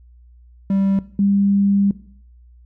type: tone pair in turn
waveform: triangle / sine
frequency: 195.3 / 199.4 Hz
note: G3 / G3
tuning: -6 / +30 cents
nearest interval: unison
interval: 36 cents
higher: second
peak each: -13 dBFS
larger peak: neither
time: 0.7-0.99 / 1.19-1.91 s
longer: second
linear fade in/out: 2 ms
effects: noise-tail reverb RT60 0.6 s tail -18 dB re dry + added 60 Hz sine -44 dBFS peak until 2.65 s